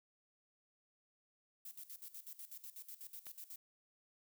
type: noise with tremolo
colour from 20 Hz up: violet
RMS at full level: -50 dBFS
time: 1.65-3.56 s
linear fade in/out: 5 ms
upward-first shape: square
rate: 8.1 Hz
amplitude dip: 80%
type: click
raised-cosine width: 0.2 ms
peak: -36 dBFS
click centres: 3.268 s
effects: none